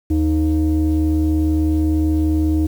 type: tone pair together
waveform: sine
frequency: 77.8 / 311.6 Hz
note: D#2 / D#4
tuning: 0 / +3 cents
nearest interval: 2 octaves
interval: 2403 cents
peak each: -15 dBFS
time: 0.1-2.67 s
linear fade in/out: 10 ms
effects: tanh soft clip ceiling -10 dBFS + 7-bit

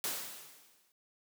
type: noise with exponential decay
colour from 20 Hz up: white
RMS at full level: -34 dBFS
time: 0.04-0.92 s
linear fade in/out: 1 ms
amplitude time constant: 190 ms
effects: high-pass 150 Hz 12 dB/octave

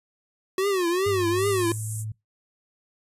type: tone with vibrato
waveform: square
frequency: 370 Hz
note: F#4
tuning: in tune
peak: -22 dBFS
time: 0.58-1.72 s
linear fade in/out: 2 ms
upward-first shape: triangle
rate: 2.5 Hz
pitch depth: 180 cents each way
type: tone with pitch glide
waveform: sine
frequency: 100 to 108.42 Hz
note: G2 to A2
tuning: +35 to -25 cents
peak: -29 dBFS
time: 1.06-2.12 s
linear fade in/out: 5 ms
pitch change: +140 cents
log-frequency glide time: 1.28-1.76 s
type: band-pass noise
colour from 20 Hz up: pink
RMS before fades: -38 dBFS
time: 1.35-2.05 s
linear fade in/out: 50 ms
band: 7400 to 11000 Hz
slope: 48 dB/octave
effects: noise-tail reverb RT60 0.2 s tail -24 dB re dry + resampled to 32000 Hz

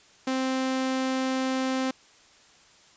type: tone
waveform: sawtooth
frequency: 261.6 Hz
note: C4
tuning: in tune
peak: -21 dBFS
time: 0.27-1.91 s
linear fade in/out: 5 ms
effects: white hiss -56 dBFS RMS until 2.96 s + resampled to 16000 Hz

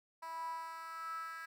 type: tone with high-pass filter sweep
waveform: 10% pulse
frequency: 327.2 Hz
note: E4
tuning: 13 cents flat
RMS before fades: -44 dBFS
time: 0.22-1.46 s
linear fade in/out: 10 ms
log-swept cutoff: 880 to 1500 Hz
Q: 9.6
effects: none

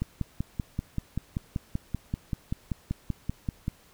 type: click train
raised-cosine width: 5 ms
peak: -16 dBFS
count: 20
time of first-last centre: 0.02-3.681 s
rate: 5.19 Hz
effects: pink hiss -58 dBFS RMS until 3.93 s

